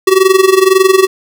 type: tone with amplitude modulation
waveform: square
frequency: 380 Hz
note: F#4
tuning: 46 cents sharp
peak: -3 dBFS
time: 0.07-1.07 s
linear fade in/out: 5 ms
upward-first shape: sine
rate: 21.9 Hz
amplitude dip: 80%
effects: none